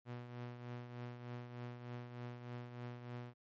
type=tone with tremolo; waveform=sawtooth; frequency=121.7 Hz; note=B2; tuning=25 cents flat; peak=-39 dBFS; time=0.05-3.34 s; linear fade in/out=50 ms; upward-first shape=triangle; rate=3.3 Hz; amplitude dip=60%; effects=low-pass 3000 Hz 12 dB/octave + MP3 48 kbps